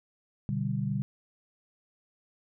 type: chord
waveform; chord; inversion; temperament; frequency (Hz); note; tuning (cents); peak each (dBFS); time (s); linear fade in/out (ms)
sine; G major; first; equal; 123.47 / 146.83 / 196; B2 / D3 / G3; 0 / 0 / 0; -32; 0.49-1.02; 0
effects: none